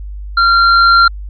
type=tone with level ramp; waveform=square; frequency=1379 Hz; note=F6; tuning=22 cents flat; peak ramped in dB=-8 to -5 dBFS; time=0.37-1.08 s; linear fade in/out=5 ms; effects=added 50 Hz sine -23 dBFS peak until 1.29 s + resampled to 11025 Hz